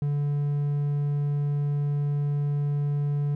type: tone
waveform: triangle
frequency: 144.7 Hz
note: D3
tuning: 25 cents flat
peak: -21 dBFS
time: 0.02-3.35 s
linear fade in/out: 2 ms
effects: none